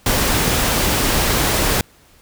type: noise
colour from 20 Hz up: pink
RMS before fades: -17 dBFS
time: 0.06-1.81 s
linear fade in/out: 2 ms
effects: pink hiss -51 dBFS RMS until 2.21 s